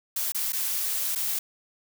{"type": "noise with dropouts", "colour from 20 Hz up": "blue", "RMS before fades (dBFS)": -28, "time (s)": [0.16, 1.39], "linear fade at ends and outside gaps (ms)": 5, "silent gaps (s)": [[0.321, 0.346], [0.523, 0.53], [1.151, 1.157]], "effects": []}